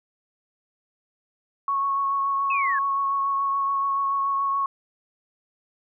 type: tone with vibrato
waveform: sine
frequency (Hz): 1104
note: C#6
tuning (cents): -7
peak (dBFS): -21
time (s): 1.68-4.66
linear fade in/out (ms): 2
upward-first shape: triangle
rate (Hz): 7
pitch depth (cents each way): 17
type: linear sweep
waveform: sine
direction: down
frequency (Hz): 2637 to 1618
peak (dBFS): -25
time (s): 2.5-2.79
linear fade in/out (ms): 5
effects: none